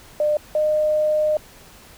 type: tone pair in turn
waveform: sine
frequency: 600 / 610.8 Hz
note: D5 / D#5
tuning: +37 / -32 cents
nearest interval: unison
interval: 31 cents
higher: second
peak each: -16 dBFS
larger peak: neither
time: 0.2-0.37 / 0.55-1.37 s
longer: second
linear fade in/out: 2 ms
effects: pink hiss -46 dBFS RMS until 1.97 s